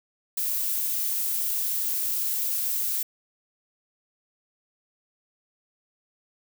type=noise; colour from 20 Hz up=violet; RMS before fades=-27 dBFS; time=0.37-3.03 s; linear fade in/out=5 ms; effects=none